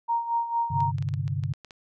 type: tone with tremolo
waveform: sine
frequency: 932.3 Hz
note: A#5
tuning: in tune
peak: -21 dBFS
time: 0.08-0.92 s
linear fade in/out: 20 ms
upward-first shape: sine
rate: 4.4 Hz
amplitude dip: 70%
type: chord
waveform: sine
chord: G suspended fourth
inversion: none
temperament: equal with one note detuned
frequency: 99.19 / 130.81 / 146.83 Hz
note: G2 / C3 / D3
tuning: +21 / 0 / 0 cents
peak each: -30 dBFS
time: 0.7-1.53 s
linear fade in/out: 10 ms
type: clicks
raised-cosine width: 0.2 ms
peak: -27 dBFS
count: 10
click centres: 0.805 / 0.984 / 1.025 / 1.088 / 1.139 / 1.279 / 1.437 / 1.537 / 1.647 / 1.708 s
effects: none